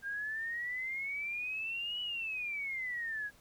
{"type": "exponential two-way sweep", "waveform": "sine", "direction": "up then down", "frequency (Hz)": [1593, 2960, 1641], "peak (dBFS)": -35, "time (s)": [0.02, 3.31], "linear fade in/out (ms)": 50, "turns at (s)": 2.01, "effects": ["pink hiss -63 dBFS RMS until 3.4 s"]}